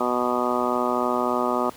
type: harmonic tone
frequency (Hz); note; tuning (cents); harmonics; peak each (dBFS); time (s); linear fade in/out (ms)
123.47; B2; 0; 2 / 3 / 4 / 5 / 6 / 7 / 8 / 9 / 10; -28 / -28 / -31 / -28 / -31 / -31 / -31 / -31 / -28; 0-1.7; 5
effects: pink hiss -46 dBFS RMS until 1.76 s + high-pass 60 Hz 12 dB/octave